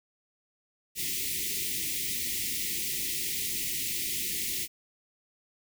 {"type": "band-stop noise", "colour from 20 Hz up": "white", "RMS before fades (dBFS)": -32, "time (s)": [0.95, 4.68], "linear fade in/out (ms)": 50, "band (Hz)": [420, 1900], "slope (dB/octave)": 96, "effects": []}